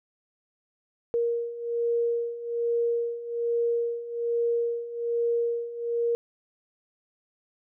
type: beating tone pair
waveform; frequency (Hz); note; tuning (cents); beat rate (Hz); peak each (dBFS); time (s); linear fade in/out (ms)
sine; 468.8 / 470; A#4 / A#4; +10 / +14; 1.2; -30 / -26; 1.14-6.15; 0
effects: none